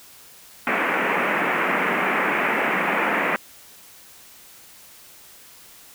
white band-pass noise, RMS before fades -22 dBFS, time 0.67-3.36 s, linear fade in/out 0 ms, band 170 to 2400 Hz, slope 48 dB/octave, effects white hiss -47 dBFS RMS until 5.94 s

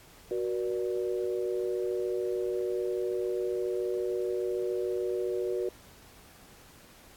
sine tone cluster, 369.9 / 476.7 / 591 Hz, F#4 / A#4 / D5, 0 / +39 / +11 cents, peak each -30 / -33 / -39 dBFS, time 0.31-5.69 s, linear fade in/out 2 ms, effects pink hiss -55 dBFS RMS until 7.16 s + AAC 64 kbps

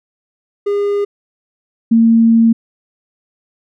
triangle / sine tone pair in turn, 406.4 / 228.1 Hz, G#4 / A#3, -38 / -37 cents, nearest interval minor seventh, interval 999 cents, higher first, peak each -11 / -6 dBFS, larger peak second, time 0.66-1.05 / 1.91-2.53 s, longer second, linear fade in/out 10 ms, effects none

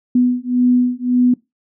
sine beating tone pair, 246.9 / 248.7 Hz, B3 / B3, 0 / +12 cents, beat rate 1.8 Hz, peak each -15 dBFS, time 0.15-1.34 s, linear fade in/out 5 ms, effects noise-tail reverb RT60 0.2 s tail -22 dB re dry

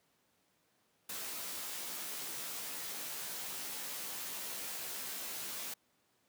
white noise with comb filter, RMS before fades -42 dBFS, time 1.09-5.74 s, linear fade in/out 5 ms, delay 15 ms, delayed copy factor +0.9, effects pink hiss -74 dBFS RMS until 6.28 s + high-pass 150 Hz 12 dB/octave

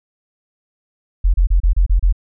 sine tone bursts, 43.65 Hz, F1, in tune, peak -9 dBFS, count 7, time 1.24-2.126 s, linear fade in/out 10 ms, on 100 ms, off 31 ms, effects none

